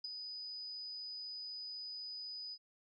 sine tone with ADSR envelope, 4978 Hz, D#8, in tune, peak -37 dBFS, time 0.04-2.58 s, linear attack 7 ms, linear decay 16 ms, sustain -6 dB, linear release 52 ms, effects none

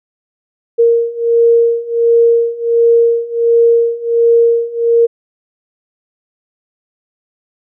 sine beating tone pair, 465 / 466.4 Hz, A#4 / A#4, -4 / +1 cents, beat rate 1.4 Hz, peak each -12 / -10 dBFS, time 0.78-5.07 s, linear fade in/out 20 ms, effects none

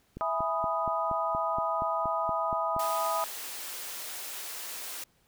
click train, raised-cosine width 3 ms, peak -26 dBFS, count 12, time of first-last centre 0.17-2.764 s, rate 4.24 Hz
sine chord, E major seventh, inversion none, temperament equal, 659.3 / 830.6 / 987.8 / 1244.5 Hz, E5 / G#5 / B5 / D#6, 0 / 0 / 0 / 0 cents, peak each -32 / -35 / -33 / -31 dBFS, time 0.21-3.24 s, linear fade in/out 0 ms
white high-pass noise, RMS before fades -39 dBFS, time 2.79-5.04 s, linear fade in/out 5 ms, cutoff 410 Hz, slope 12 dB/octave
effects pink hiss -68 dBFS RMS until 5.27 s

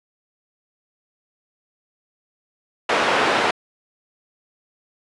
pink band-pass noise, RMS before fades -19 dBFS, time 2.89-3.51 s, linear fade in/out 5 ms, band 430 to 2600 Hz, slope 12 dB/octave, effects resampled to 24000 Hz

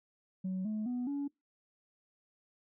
sine tone with pitch steps, 186.9 / 214.7 / 246.6 / 283.3 Hz, F#3 / A3 / B3 / C#4, +18 / -42 / -2 / +38 cents, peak -31 dBFS, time 0.44-1.28 s, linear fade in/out 10 ms, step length 210 ms, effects noise-tail reverb RT60 0.2 s tail -24 dB re dry + tanh soft clip ceiling -31 dBFS

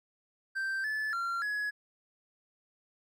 triangle tone with pitch steps, 1565 / 1734 / 1376 / 1683 Hz, G6 / A6 / F6 / G#6, -3 / -26 / -26 / +23 cents, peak -29 dBFS, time 0.55-1.71 s, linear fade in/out 20 ms, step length 290 ms, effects none

